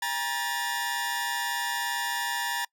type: tone cluster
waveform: sawtooth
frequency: 811 / 949 / 1755 Hz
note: G#5 / A#5 / A6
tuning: -41 / +31 / -5 cents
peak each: -33 / -27 / -28 dBFS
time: 0.02-2.65 s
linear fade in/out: 5 ms
effects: noise-tail reverb RT60 0.1 s tail -25 dB re dry